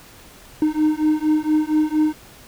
triangle beating tone pair, 305.5 / 309.8 Hz, D#4 / D#4, -32 / -7 cents, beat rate 4.3 Hz, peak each -17 dBFS, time 0.62-2.13 s, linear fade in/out 2 ms, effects pink hiss -45 dBFS RMS until 2.47 s

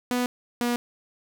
sawtooth tone pair in turn, 246.9 / 240.7 Hz, B3 / B3, 0 / -44 cents, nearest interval unison, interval 44 cents, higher first, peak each -19 dBFS, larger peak neither, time 0.11-0.26 / 0.61-0.76 s, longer neither, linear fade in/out 0 ms, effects none

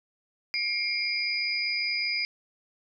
sine tone cluster, 2143 / 2351 / 4914 Hz, C7 / D7 / D#8, +41 / +1 / -22 cents, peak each -32 / -31 / -29 dBFS, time 0.54-2.25 s, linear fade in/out 0 ms, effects none

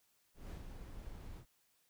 brown noise with ADSR envelope, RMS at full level -44 dBFS, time 0.34-1.46 s, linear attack 170 ms, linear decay 110 ms, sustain -5 dB, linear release 84 ms, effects white hiss -75 dBFS RMS until 1.89 s

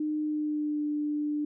sine tone with pitch glide, 304.3 to 297.2 Hz, D#4 to D4, -38 to +21 cents, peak -27 dBFS, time 0-1.45 s, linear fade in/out 5 ms, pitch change -41 cents, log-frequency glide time 0.2-0.85 s, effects none

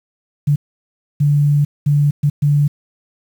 sine tone bursts at uneven times, 145.4 Hz, D3, 17 cents flat, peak -10 dBFS, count 5, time 0.47-0.56 / 1.2-1.65 / 1.86-2.11 / 2.23-2.3 / 2.42-2.68 s, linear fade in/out 10 ms, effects 7-bit

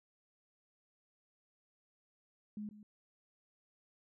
sine tone with echo, 210 Hz, G#3, 19 cents sharp, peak -40 dBFS, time 2.57-2.69 s, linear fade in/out 2 ms, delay 140 ms, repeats 1, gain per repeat -13 dB, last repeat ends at 2.83 s, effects none

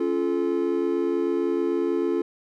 triangle chord, Db augmented, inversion none, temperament just, 277.2 / 346.5 / 433.1 Hz, Db4 / F4 / A4, 0 / -14 / -27 cents, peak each -26 / -22 / -25 dBFS, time 0-2.22 s, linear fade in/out 5 ms, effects none

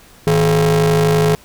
45% pulse ring-modulated tone, 132.5 Hz, C3, 22 cents sharp, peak -8 dBFS, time 0.27-1.35 s, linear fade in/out 0 ms, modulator 291 Hz, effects pink hiss -45 dBFS RMS until 1.44 s

